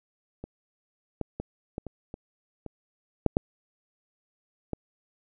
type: clicks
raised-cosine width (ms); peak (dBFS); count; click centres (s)
2; -24 / -16 / -19 / -19 / -23 / -24 / -24 / -7 / -8 / -17; 10; 0.44 / 1.213 / 1.4 / 1.781 / 1.867 / 2.141 / 2.663 / 3.263 / 3.369 / 4.733
effects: none